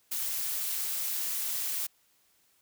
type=noise with amplitude modulation; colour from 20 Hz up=blue; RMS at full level=-30 dBFS; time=0.11-1.87 s; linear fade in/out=10 ms; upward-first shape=sine; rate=232 Hz; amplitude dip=55%; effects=white hiss -68 dBFS RMS until 2.61 s